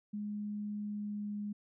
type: tone with pitch glide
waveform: sine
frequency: 208 to 206.8 Hz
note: G#3 to G#3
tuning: +3 to -7 cents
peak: -36 dBFS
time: 0.13-1.53 s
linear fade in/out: 10 ms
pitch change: -10 cents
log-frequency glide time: 0.8-1.36 s
effects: none